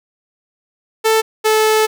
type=tone pair in turn; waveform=sawtooth; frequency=442 / 434.7 Hz; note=A4 / A4; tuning=+8 / -21 cents; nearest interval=unison; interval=29 cents; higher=first; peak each=-7 dBFS; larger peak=neither; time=1.04-1.22 / 1.44-1.87 s; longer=second; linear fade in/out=20 ms; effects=none